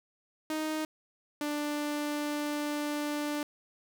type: tone pair in turn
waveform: sawtooth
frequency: 311.1 / 295.1 Hz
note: D#4 / D4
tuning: 0 / +8 cents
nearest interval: minor second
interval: 92 cents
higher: first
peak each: -27 dBFS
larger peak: neither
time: 0.5-0.85 / 1.41-3.43 s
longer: second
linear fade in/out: 2 ms
effects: none